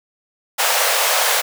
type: high-pass noise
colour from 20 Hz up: pink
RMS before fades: -17 dBFS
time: 0.58-1.42 s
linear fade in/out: 20 ms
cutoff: 510 Hz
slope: 48 dB/octave
effects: none